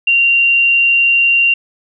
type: tone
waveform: sine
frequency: 2766 Hz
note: F7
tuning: 17 cents flat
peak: -8 dBFS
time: 0.07-1.54 s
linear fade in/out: 5 ms
effects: none